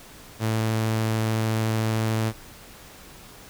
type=tone; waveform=sawtooth; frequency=110.8 Hz; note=A2; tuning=13 cents sharp; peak=-18 dBFS; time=0.39-2.33 s; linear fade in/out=50 ms; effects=pink hiss -46 dBFS RMS until 3.49 s